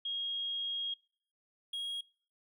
sine / triangle tone pair in turn, 3268 / 3283 Hz, G#7 / G#7, -29 / -21 cents, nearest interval unison, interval 8 cents, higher second, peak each -34 / -34 dBFS, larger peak neither, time 0.05-0.94 / 1.73-2.01 s, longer first, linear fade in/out 5 ms, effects noise-tail reverb RT60 0.5 s tail -25 dB re dry

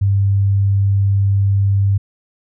sine tone, 99 Hz, G2, 18 cents sharp, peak -11 dBFS, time 0.01-1.98 s, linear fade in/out 10 ms, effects none

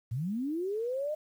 sine linear sweep, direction up, 104 to 622.3 Hz, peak -30 dBFS, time 0.11-1.15 s, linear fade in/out 10 ms, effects 10-bit

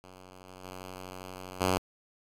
5% pulse tone with level steps, 92.5 Hz, F#2, in tune, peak -38 / -36 / -30 / -14 dBFS, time 0.04-1.78 s, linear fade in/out 0 ms, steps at 0.47 / 0.63 / 1.6 s, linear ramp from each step 20 ms, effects resampled to 32000 Hz + 9-bit

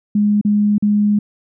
sine tone with dropouts, 207.5 Hz, G#3, 1 cent flat, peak -11 dBFS, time 0.15-1.19 s, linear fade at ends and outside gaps 5 ms, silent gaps 0.413-0.449 / 0.782-0.824 s, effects none

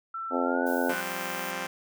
sine tone with pitch glide, 1338 to 1484.6 Hz, E6 to F#6, +25 to +5 cents, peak -32 dBFS, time 0.14-1.01 s, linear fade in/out 5 ms, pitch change +180 cents, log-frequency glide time 0.42-0.64 s
harmonic tone, 87.31 Hz, F2, in tune, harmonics 3 / 4 / 5 / 6 / 7 / 8 / 9 / 10, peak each -29 / -34 / -34 / -32 / -34 / -35 / -37 / -35 dBFS, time 0.3-0.95 s, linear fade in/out 50 ms
violet noise, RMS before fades -42 dBFS, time 0.66-1.52 s, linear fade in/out 10 ms
5% pulse chord, F suspended second, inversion none, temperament just, 174.61 / 196.44 / 261.9 Hz, F3 / G3 / C4, 0 / +4 / +2 cents, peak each -26 dBFS, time 0.89-1.67 s, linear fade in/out 5 ms
effects none

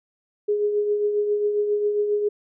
sine tone with tremolo, 415.3 Hz, G#4, in tune, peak -17 dBFS, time 0.48-2.29 s, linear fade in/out 10 ms, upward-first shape triangle, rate 7.4 Hz, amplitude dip 50%, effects none

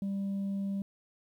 sine tone, 197.1 Hz, G3, 10 cents sharp, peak -28 dBFS, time 0.02-0.82 s, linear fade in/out 2 ms, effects tanh soft clip ceiling -30 dBFS + 11-bit

